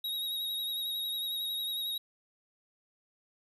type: tone with vibrato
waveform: square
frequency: 3795 Hz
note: A#7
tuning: 30 cents sharp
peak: -33 dBFS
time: 0.04-1.98 s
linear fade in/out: 5 ms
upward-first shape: triangle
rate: 11 Hz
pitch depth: 34 cents each way
effects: 12-bit